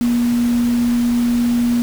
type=tone in noise; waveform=sine; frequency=239.3 Hz; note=A#3; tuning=46 cents sharp; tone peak=-13 dBFS; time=0.01-1.82 s; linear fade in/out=0 ms; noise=pink; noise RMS=-31 dBFS; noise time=0.01-1.82 s; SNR=+15 dB; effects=none